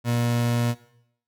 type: tone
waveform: 30% pulse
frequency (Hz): 119.2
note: A#2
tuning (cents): +39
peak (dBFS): -18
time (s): 0.04-0.75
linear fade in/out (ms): 50
effects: noise-tail reverb RT60 0.7 s tail -17 dB re dry + MP3 96 kbps